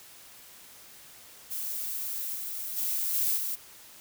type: noise with level steps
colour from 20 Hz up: violet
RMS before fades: -34 / -36 / -30 / -27 / -32 dBFS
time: 1.5-3.56 s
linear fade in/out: 20 ms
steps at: 2.34 / 2.76 / 3.13 / 3.36 s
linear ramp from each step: 20 ms
effects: white hiss -51 dBFS RMS until 4 s